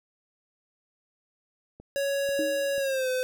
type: click train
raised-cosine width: 2 ms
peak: -32 dBFS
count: 3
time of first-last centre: 1.8-2.78 s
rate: 2.04 Hz
type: tone with pitch glide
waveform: square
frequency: 557 to 510.8 Hz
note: C#5 to C5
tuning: +8 to -42 cents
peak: -26 dBFS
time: 1.96-3.23 s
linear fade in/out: 0 ms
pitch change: -150 cents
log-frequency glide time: 2.77-3.09 s
type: tone with exponential decay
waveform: sine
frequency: 311.1 Hz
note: D#4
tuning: in tune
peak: -26 dBFS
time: 2.39-2.82 s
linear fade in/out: 1 ms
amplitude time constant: 92 ms
effects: none